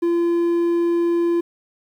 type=tone; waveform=triangle; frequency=341.9 Hz; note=F4; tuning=37 cents flat; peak=-14 dBFS; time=0.02-1.41 s; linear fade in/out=10 ms; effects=9-bit